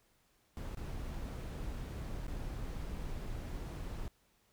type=noise with dropouts; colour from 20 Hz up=brown; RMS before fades=-41 dBFS; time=0.57-4.08 s; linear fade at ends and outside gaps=0 ms; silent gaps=0.748-0.772 / 2.266-2.28 s; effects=pink hiss -72 dBFS RMS until 4.52 s